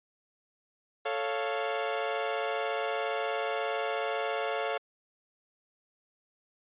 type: chord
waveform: sawtooth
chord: A augmented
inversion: none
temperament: equal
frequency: 440 / 554.4 / 698.5 Hz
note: A4 / C#5 / E#5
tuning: 0 / 0 / 0 cents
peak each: -30 dBFS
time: 1.05-4.78 s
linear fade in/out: 10 ms
effects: resampled to 8000 Hz